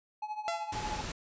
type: tone with tremolo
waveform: triangle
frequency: 850 Hz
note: G#5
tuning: 40 cents sharp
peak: -30 dBFS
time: 0.22-1.01 s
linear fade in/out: 5 ms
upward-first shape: triangle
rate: 13 Hz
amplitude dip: 85%
type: tone with exponential decay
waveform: sawtooth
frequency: 678 Hz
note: E5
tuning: 49 cents sharp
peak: -26 dBFS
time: 0.48-0.87 s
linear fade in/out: 0 ms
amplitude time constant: 84 ms
type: noise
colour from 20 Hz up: pink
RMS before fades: -38 dBFS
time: 0.72-1.12 s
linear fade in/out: 5 ms
effects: resampled to 16000 Hz